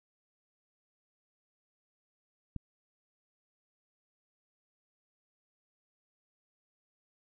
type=click; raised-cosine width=5 ms; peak=-25 dBFS; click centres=2.563 s; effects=none